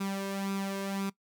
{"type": "tone with flanger", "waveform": "sawtooth", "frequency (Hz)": 196, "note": "G3", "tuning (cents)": 0, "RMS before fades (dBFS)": -34, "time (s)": [0, 1.1], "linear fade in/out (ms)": 10, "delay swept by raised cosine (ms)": [0.8, 1.9], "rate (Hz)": 1.9, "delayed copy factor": 0.6, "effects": ["noise-tail reverb RT60 0.1 s tail -20 dB re dry"]}